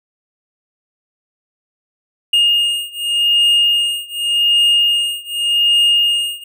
triangle beating tone pair, 2840 / 2840.86 Hz, F7 / F7, +28 / +29 cents, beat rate 0.86 Hz, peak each -13 / -14 dBFS, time 2.33-6.44 s, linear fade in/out 5 ms, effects none

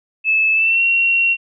sine tone with pitch glide, 2610 to 2737 Hz, E7 to F7, -18 to -36 cents, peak -12 dBFS, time 0.24-1.37 s, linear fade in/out 50 ms, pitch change +82 cents, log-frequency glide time 0.53-0.82 s, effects none

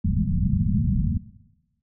white low-pass noise, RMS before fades -22 dBFS, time 0.04-1.18 s, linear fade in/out 10 ms, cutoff 220 Hz, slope 96 dB/octave, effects noise-tail reverb RT60 1.0 s tail -17 dB re dry

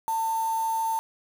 sine tone with quantisation, 897 Hz, A5, 33 cents sharp, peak -24 dBFS, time 0.08-0.99 s, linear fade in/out 0 ms, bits 6, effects none

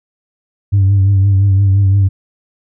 sine tone with vibrato, 98 Hz, G2, in tune, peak -5 dBFS, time 0.72-2.09 s, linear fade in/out 20 ms, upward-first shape triangle, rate 5.8 Hz, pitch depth 54 cents each way, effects tanh soft clip ceiling -5 dBFS

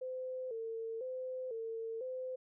sine tone with vibrato, 481.5 Hz, B4, 44 cents flat, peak -38 dBFS, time 0.01-2.36 s, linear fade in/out 10 ms, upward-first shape square, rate 1 Hz, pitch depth 110 cents each way, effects none

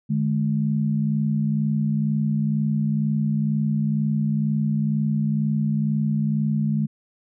sine tone pair together, 150 / 212.1 Hz, D3 / G#3, +37 / +37 cents, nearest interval tritone, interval 600 cents, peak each -22 dBFS, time 0.09-6.87 s, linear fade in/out 20 ms, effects none

